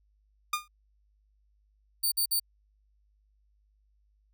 sawtooth tone with exponential decay, 1214 Hz, D#6, 43 cents flat, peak -20 dBFS, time 0.53-0.68 s, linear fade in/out 5 ms, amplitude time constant 31 ms
5% pulse tone bursts, 4580 Hz, D8, 44 cents flat, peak -18 dBFS, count 3, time 2.03-2.399 s, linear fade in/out 10 ms, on 89 ms, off 51 ms
effects added 51 Hz sine -65 dBFS peak until 4.33 s

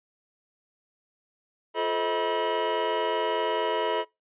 square tone cluster, 349.9 / 434.6 / 523 / 635 / 971 Hz, F4 / A4 / C5 / D#5 / B5, +3 / -21 / -1 / +35 / -30 cents, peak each -36 / -30 / -36 / -32 / -30 dBFS, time 1.74-4.05 s, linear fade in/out 50 ms, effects noise-tail reverb RT60 0.2 s tail -22 dB re dry + resampled to 8000 Hz

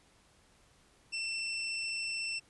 25% pulse tone, 2686 Hz, E7, 32 cents sharp, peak -30 dBFS, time 1.12-2.4 s, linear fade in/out 20 ms, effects pink hiss -65 dBFS RMS until 2.49 s + resampled to 24000 Hz

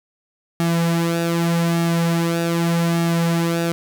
sawtooth tone with flanger, 168.3 Hz, E3, 36 cents sharp, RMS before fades -19 dBFS, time 0.6-3.72 s, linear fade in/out 0 ms, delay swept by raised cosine 2 to 5 ms, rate 0.83 Hz, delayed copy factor -0.65, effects none

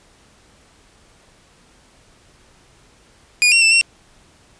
sawtooth tone with pitch steps, 2444 / 2735 / 2658 / 2727 Hz, D#7 / F7 / E7 / F7, -32 / -37 / +14 / -42 cents, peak -7 dBFS, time 3.42-3.812 s, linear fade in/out 0 ms, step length 98 ms, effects pink hiss -52 dBFS RMS until 4.59 s + resampled to 22050 Hz

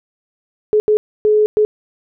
sine tone bursts at uneven times, 425.2 Hz, G#4, 41 cents sharp, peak -9 dBFS, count 4, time 0.73-0.8 / 0.88-0.97 / 1.25-1.46 / 1.57-1.65 s, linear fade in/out 0 ms, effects none

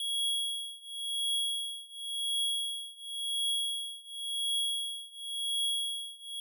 square tone with tremolo, 3322 Hz, G#7, in tune, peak -28 dBFS, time 0-6.4 s, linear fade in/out 2 ms, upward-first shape triangle, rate 0.93 Hz, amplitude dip 95%, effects none

